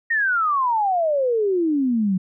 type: exponential sweep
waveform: sine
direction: down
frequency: 1881 to 180.2 Hz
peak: -17 dBFS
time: 0.1-2.18 s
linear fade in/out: 10 ms
effects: none